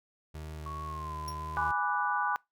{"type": "tone with vibrato", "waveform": "30% pulse", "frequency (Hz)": 76.9, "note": "D#2", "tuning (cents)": -20, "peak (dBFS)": -37, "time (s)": [0.34, 1.72], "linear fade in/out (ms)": 10, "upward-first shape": "square", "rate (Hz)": 1.9, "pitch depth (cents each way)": 13}
{"type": "tone with pitch glide", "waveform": "sine", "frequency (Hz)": [1108.7, 1016.7], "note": ["C#6", "B5"], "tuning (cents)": [0, 50], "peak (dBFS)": -38, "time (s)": [0.66, 1.68], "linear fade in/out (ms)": 2, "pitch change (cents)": -150, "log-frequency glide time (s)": [0.85, 1.15]}
{"type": "tone with exponential decay", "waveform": "sawtooth", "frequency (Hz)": 5570, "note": "F8", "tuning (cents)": -5, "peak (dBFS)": -33, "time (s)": [1.28, 1.37], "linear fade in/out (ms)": 1, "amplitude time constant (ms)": 18}
{"type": "chord", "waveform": "sine", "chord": "G# half-diminished seventh", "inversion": "none", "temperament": "equal", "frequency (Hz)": [830.6, 987.8, 1174.7, 1480], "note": ["G#5", "B5", "D6", "F#6"], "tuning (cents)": [0, 0, 0, 0], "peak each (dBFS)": -33, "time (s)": [1.57, 2.36], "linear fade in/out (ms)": 0}
{"effects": ["noise-tail reverb RT60 0.2 s tail -24 dB re dry"]}